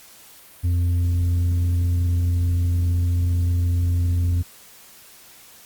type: tone with tanh clipping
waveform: sine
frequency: 87.31 Hz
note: F2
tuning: in tune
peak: -18 dBFS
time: 0.63-4.43 s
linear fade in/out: 20 ms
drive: 4 dB
effects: white hiss -47 dBFS RMS until 5.65 s + Opus 48 kbps